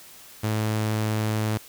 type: tone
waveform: sawtooth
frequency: 108.3 Hz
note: A2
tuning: 27 cents flat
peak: -19 dBFS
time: 0.43-1.58 s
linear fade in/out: 10 ms
effects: white hiss -47 dBFS RMS until 1.68 s